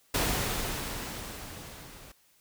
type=noise with level ramp; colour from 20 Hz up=pink; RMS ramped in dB=-27 to -50 dBFS; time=0.14-2.12 s; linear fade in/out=5 ms; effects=white hiss -65 dBFS RMS until 2.4 s